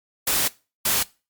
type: noise bursts at uneven times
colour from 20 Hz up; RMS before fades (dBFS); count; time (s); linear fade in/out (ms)
white; -21; 2; 0.27-0.48 / 0.85-1.03; 5
effects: noise-tail reverb RT60 0.3 s tail -21 dB re dry + MP3 96 kbps